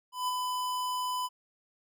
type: tone with ADSR envelope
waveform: square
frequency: 1002 Hz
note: B5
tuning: 25 cents sharp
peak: -28 dBFS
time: 0.12-1.29 s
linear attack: 160 ms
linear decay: 21 ms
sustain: -3 dB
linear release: 37 ms
effects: none